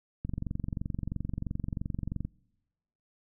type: click train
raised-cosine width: 5 ms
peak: -21 dBFS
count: 47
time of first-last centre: 0.25-2.25 s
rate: 23 Hz
effects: noise-tail reverb RT60 1.0 s tail -25 dB re dry